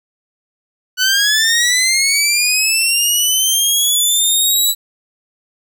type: linear sweep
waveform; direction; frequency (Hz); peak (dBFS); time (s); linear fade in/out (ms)
15% pulse; up; 1481 to 3951; -5; 0.97-4.75; 50
effects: none